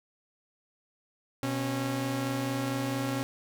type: tone pair together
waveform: sawtooth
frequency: 124.4 / 273.2 Hz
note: B2 / C#4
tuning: +13 / -25 cents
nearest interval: octave + major second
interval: 1362 cents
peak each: -29 / -27 dBFS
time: 1.43-3.23 s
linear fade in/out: 0 ms
effects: none